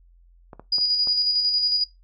clicks, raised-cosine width 1 ms, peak -25 dBFS, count 4, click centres 0.532 / 0.596 / 0.784 / 1.073 s
sine tone with tremolo, 4902 Hz, D#8, 27 cents flat, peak -18 dBFS, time 0.72-1.84 s, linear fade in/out 5 ms, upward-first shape square, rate 11 Hz, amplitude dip 35%
effects noise-tail reverb RT60 0.2 s tail -18 dB re dry + added 43 Hz sine -51 dBFS peak until 2.03 s

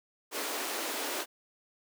pink high-pass noise, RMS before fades -35 dBFS, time 0.31-1.26 s, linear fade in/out 50 ms, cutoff 280 Hz, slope 48 dB/octave, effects none

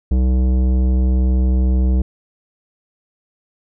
triangle tone with tanh clipping, 63.5 Hz, B1, 49 cents sharp, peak -14 dBFS, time 0.11-2.02 s, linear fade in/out 5 ms, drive 18 dB, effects none

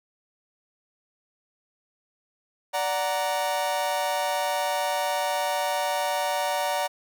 40% pulse chord, D augmented, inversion none, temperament equal with one note detuned, 583.9 / 740 / 932.3 Hz, D5 / F#5 / A#5, -10 / 0 / 0 cents, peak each -28 dBFS, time 2.73-6.88 s, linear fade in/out 20 ms, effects none

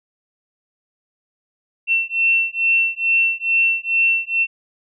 sine beating tone pair, 2700 / 2702.3 Hz, E7 / E7, +41 / +42 cents, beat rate 2.3 Hz, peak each -18 dBFS, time 1.87-4.47 s, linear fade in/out 50 ms, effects none

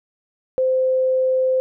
sine tone, 518 Hz, C5, 17 cents flat, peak -15 dBFS, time 0.58-1.6 s, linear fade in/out 0 ms, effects none

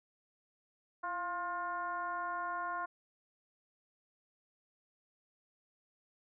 sine tone with frequency modulation, 1060 Hz, C6, 22 cents sharp, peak -35 dBFS, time 1.03-2.86 s, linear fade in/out 10 ms, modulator 361 Hz, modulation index 1.1, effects none

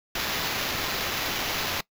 blue noise with sample-and-hold, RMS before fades -29 dBFS, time 0.15-1.81 s, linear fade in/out 5 ms, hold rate 8820 Hz, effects noise-tail reverb RT60 0.1 s tail -21 dB re dry

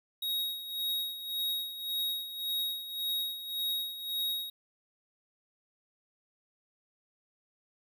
square tone with tremolo, 3778 Hz, A#7, 22 cents sharp, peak -30 dBFS, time 0.22-4.5 s, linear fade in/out 5 ms, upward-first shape sine, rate 1.8 Hz, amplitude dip 70%, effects none

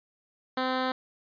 10% pulse tone, 257.9 Hz, C4, 25 cents flat, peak -18 dBFS, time 0.57-0.92 s, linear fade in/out 5 ms, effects resampled to 11025 Hz

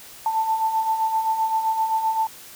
sine beating tone pair, 880 / 887.7 Hz, A5 / A5, 0 / +15 cents, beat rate 7.7 Hz, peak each -28 / -20 dBFS, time 0.26-2.27 s, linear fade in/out 2 ms, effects white hiss -43 dBFS RMS until 2.55 s

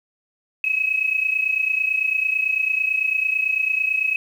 sine tone pair together, 2537 / 2566 Hz, D#7 / E7, +33 / -47 cents, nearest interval unison, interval 20 cents, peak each -23 / -20 dBFS, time 0.64-4.16 s, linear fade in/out 2 ms, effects 8-bit

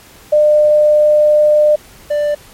sine / triangle tone pair in turn, 601 / 590.3 Hz, D5 / D5, +40 / +9 cents, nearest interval unison, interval 31 cents, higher first, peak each -6 / -10 dBFS, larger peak first, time 0.32-1.76 / 2.1-2.35 s, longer first, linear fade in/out 10 ms, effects pink hiss -41 dBFS RMS until 2.53 s + MP3 64 kbps

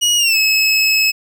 25% pulse tone with pitch glide, 2900 to 2584 Hz, F#7 to E7, -35 to -35 cents, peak -8 dBFS, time 0.01-1.12 s, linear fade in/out 20 ms, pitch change -200 cents, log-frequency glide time 0.17-0.37 s, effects none

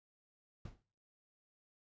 brown noise with exponential decay, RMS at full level -44 dBFS, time 0.65-0.83 s, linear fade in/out 5 ms, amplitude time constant 39 ms, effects noise-tail reverb RT60 0.6 s tail -26 dB re dry + resampled to 16000 Hz

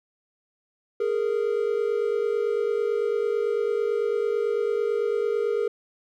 triangle tone pair together, 414.4 / 463.4 Hz, G#4 / A#4, -4 / -10 cents, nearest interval major second, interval 194 cents, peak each -23 dBFS, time 1-5.68 s, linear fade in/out 5 ms, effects none

